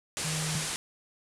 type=low-pass noise; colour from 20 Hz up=white; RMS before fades=-34 dBFS; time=0.17-0.76 s; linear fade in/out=0 ms; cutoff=10000 Hz; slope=48 dB/octave
type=tone; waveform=triangle; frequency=156.6 Hz; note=D#3; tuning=11 cents sharp; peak=-30 dBFS; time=0.24-0.56 s; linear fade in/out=10 ms
type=tone with exponential decay; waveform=sine; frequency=155.56 Hz; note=D#3; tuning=in tune; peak=-26 dBFS; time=0.55-0.76 s; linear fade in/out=5 ms; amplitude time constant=45 ms
effects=none